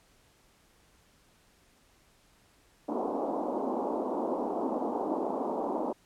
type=band-pass noise; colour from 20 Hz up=pink; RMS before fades=-32 dBFS; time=2.88-5.93 s; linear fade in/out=10 ms; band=230 to 990 Hz; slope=48 dB/octave; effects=pink hiss -64 dBFS RMS until 6.05 s + low-pass 12000 Hz 12 dB/octave